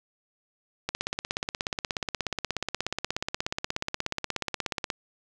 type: click train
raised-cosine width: 0.2 ms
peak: -11 dBFS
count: 68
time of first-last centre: 0.89-4.902 s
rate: 16.7 Hz
effects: none